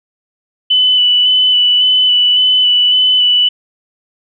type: tone with vibrato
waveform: sine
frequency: 2990 Hz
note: F#7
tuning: 17 cents sharp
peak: -7 dBFS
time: 0.7-3.49 s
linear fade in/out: 10 ms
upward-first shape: square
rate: 1.8 Hz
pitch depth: 13 cents each way
effects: none